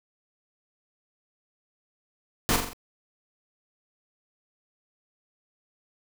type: noise with echo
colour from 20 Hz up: pink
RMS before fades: -23 dBFS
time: 2.49-2.56 s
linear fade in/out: 0 ms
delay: 43 ms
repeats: 4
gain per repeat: -5 dB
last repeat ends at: 2.732 s
effects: none